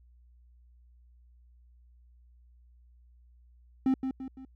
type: tone with echo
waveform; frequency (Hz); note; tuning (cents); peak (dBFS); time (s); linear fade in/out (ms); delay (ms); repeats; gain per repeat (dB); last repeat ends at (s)
triangle; 263.2; C4; +10; -20; 3.86-3.94; 2; 170; 3; -7; 4.45
effects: added 60 Hz sine -56 dBFS peak until 4.55 s